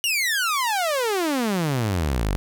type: exponential sweep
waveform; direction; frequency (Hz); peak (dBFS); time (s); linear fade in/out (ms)
sawtooth; down; 2930 to 43.65; -17; 0.04-2.36; 0
effects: none